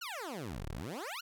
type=exponential two-way sweep; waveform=15% pulse; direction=down then up; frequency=1512 to 31 to 1512 Hz; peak=-33 dBFS; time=0.01-1.21 s; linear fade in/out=10 ms; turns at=0.68 s; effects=none